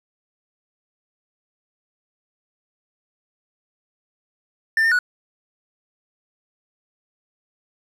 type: tone with pitch steps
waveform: triangle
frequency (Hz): 1788 / 1815 / 1468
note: A6 / A#6 / F#6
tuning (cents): +27 / -47 / -14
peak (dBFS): -13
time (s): 4.77-4.989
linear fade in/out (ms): 2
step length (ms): 73
effects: none